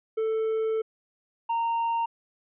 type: tone pair in turn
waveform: triangle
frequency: 442 / 923.9 Hz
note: A4 / A#5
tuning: +8 / -16 cents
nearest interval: octave + minor second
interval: 1276 cents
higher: second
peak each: -22 dBFS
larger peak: neither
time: 0.17-0.82 / 1.49-2.06 s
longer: first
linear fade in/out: 10 ms
effects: resampled to 8000 Hz